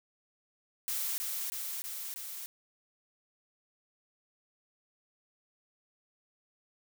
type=noise with echo; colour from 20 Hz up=blue; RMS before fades=-34 dBFS; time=0.88-1.18 s; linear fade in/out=0 ms; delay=320 ms; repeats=4; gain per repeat=-2 dB; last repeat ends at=2.46 s; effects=none